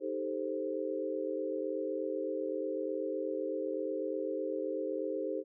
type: chord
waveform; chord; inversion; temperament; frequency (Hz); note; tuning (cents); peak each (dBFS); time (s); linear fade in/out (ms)
sine; A half-diminished seventh; second; equal; 311.1 / 392 / 440 / 523.3; Eb4 / G4 / A4 / C5; 0 / 0 / 0 / 0; -39 / -38 / -39 / -37; 0-5.44; 50
effects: none